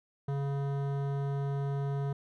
sine tone with hard clipping, 139.7 Hz, C#3, 14 cents sharp, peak -32 dBFS, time 0.28-2.13 s, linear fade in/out 5 ms, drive 15 dB, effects none

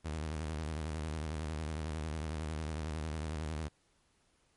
sawtooth tone with vibrato, 77.78 Hz, D#2, in tune, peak -32 dBFS, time 0.04-3.69 s, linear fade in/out 20 ms, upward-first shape square, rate 11 Hz, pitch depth 79 cents each way, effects pink hiss -72 dBFS RMS until 4.56 s + MP3 48 kbps

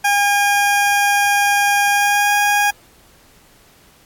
20% pulse tone with pitch glide, 811 to 820.4 Hz, G#5 to G#5, -41 to -21 cents, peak -8 dBFS, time 0.04-2.71 s, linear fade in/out 10 ms, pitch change +20 cents, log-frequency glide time 1.89-2.34 s, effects pink hiss -50 dBFS RMS until 4.05 s + AAC 64 kbps

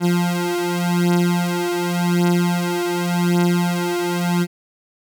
30% pulse beating tone pair, 174.61 / 175.49 Hz, F3 / F3, 0 / +9 cents, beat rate 0.88 Hz, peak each -17 dBFS, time 0-4.47 s, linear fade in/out 50 ms, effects none

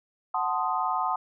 sine chord, F# diminished seventh, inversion none, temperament equal with one note detuned, 740 / 880 / 1040.5 / 1244.5 Hz, F#5 / A5 / C6 / Eb6, 0 / 0 / -10 / 0 cents, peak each -30 dBFS, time 0.34-1.16 s, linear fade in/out 5 ms, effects none

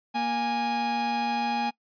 45% pulse tone pair together, 235 / 826 Hz, A#3 / G#5, +14 / -10 cents, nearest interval octave + minor seventh, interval 2176 cents, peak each -31 / -26 dBFS, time 0.14-1.71 s, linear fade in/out 20 ms, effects noise-tail reverb RT60 0.1 s tail -22 dB re dry + resampled to 11025 Hz

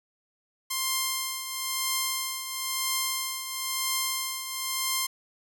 5% pulse tone with tremolo, 1053 Hz, C6, 11 cents sharp, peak -13 dBFS, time 0.7-5.07 s, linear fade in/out 10 ms, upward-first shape triangle, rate 1 Hz, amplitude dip 65%, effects none

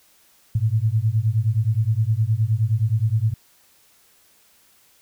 sine beating tone pair, 105.6 / 115.2 Hz, G#2 / A#2, +29 / -20 cents, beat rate 9.6 Hz, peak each -20 dBFS, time 0.55-3.34 s, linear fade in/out 5 ms, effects white hiss -57 dBFS RMS until 5.01 s

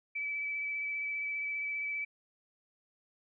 sine tone with vibrato, 2303 Hz, D7, 34 cents flat, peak -33 dBFS, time 0.15-2.05 s, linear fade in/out 10 ms, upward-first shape sine, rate 15 Hz, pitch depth 14 cents each way, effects none

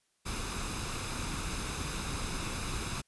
pink noise with comb filter, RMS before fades -36 dBFS, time 0.25-3.02 s, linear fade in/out 20 ms, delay 0.79 ms, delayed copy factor +0.5, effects white hiss -75 dBFS RMS until 3.07 s + resampled to 24000 Hz

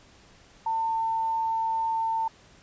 sine tone, 899 Hz, A5, 37 cents sharp, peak -24 dBFS, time 0.66-2.28 s, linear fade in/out 5 ms, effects pink hiss -55 dBFS RMS until 2.62 s + resampled to 16000 Hz

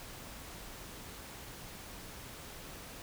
silence, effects pink hiss -48 dBFS RMS until 3.02 s

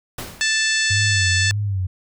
pink noise with exponential decay, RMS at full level -28 dBFS, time 0.18-0.69 s, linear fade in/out 5 ms, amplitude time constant 110 ms
harmonic tone, 880 Hz, A5, in tune, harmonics 2 / 3 / 4 / 5 / 6 / 7 / 8 / 9, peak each -20 / -25 / -26 / -26 / -28 / -29 / -31 / -28 dBFS, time 0.41-1.51 s, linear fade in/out 0 ms
sine tone with vibrato, 97.6 Hz, G2, 7 cents flat, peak -19 dBFS, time 0.9-1.87 s, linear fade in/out 10 ms, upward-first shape sine, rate 1.8 Hz, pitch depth 110 cents each way
effects none

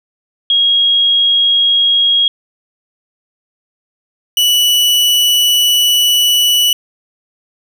sine / 40% pulse tone pair in turn, 3284 / 2955 Hz, G#7 / F#7, -20 / -3 cents, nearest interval major second, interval 183 cents, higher first, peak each -8 dBFS, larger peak neither, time 0.5-2.28 / 4.37-6.73 s, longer second, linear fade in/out 2 ms, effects none

